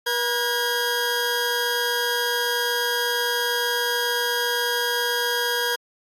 20% pulse tone pair together, 481.1 / 1629.5 Hz, B4 / G#6, -45 / -33 cents, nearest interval octave + major sixth, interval 2112 cents, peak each -20 / -19 dBFS, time 0.06-5.76 s, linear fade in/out 10 ms, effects AAC 64 kbps

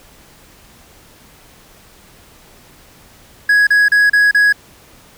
triangle tone bursts, 1667 Hz, G#6, 6 cents sharp, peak -6 dBFS, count 5, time 3.49-4.526 s, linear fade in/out 5 ms, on 180 ms, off 34 ms, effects pink hiss -45 dBFS RMS until 5.17 s

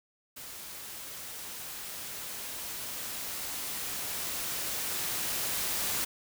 white noise with level ramp, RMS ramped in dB -44 to -31 dBFS, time 0.36-6.05 s, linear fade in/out 10 ms, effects none

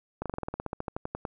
slowing click train, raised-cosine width 1 ms, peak -18 dBFS, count 17, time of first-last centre 0.22-1.252 s, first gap 37 ms, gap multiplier 1.07, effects none

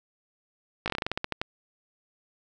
slowing click train, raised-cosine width 0.3 ms, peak -12 dBFS, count 13, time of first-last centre 0.86-1.415 s, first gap 18 ms, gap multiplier 1.16, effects none

